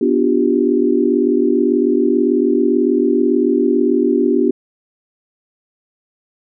sine chord, G dominant seventh, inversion first, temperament equal with one note detuned, 246.9 / 293.7 / 353.9 / 392 Hz, B3 / D4 / F4 / G4, 0 / 0 / +23 / 0 cents, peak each -17 dBFS, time 0.01-4.51 s, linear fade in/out 5 ms, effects none

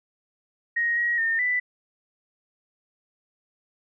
sine tone with pitch steps, 1876 / 1898 / 1822 / 1985 Hz, A#6 / A#6 / A#6 / B6, +11 / +31 / -40 / +8 cents, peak -21 dBFS, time 0.76-1.6 s, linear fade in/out 10 ms, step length 210 ms, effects none

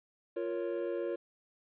triangle chord, Bb minor, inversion second, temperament equal, 349.2 / 466.2 / 554.4 Hz, F4 / Bb4 / Db5, 0 / 0 / 0 cents, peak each -34 / -36 / -36 dBFS, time 0.36-1.16 s, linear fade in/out 10 ms, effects resampled to 8000 Hz + 11-bit

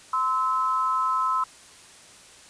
sine tone pair together, 1031 / 1300.6 Hz, C6 / E6, -26 / -24 cents, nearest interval major third, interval 402 cents, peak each -24 dBFS, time 0.13-1.44 s, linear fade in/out 5 ms, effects white hiss -49 dBFS RMS until 2.49 s + resampled to 22050 Hz

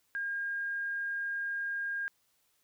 sine tone, 1616 Hz, G#6, 48 cents flat, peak -32 dBFS, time 0.15-2.08 s, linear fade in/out 0 ms, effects white hiss -73 dBFS RMS until 2.63 s

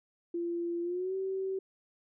sine tone with pitch glide, 342.8 to 382.6 Hz, F4 to G4, -32 to -42 cents, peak -31 dBFS, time 0.34-1.59 s, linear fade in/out 5 ms, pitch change +190 cents, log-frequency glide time 0.82-1.15 s, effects none

